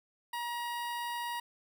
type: tone with notch filter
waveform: sawtooth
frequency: 952 Hz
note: A#5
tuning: 36 cents sharp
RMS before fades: -37 dBFS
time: 0.33-1.4 s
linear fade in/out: 5 ms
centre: 6600 Hz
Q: 1.5
effects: none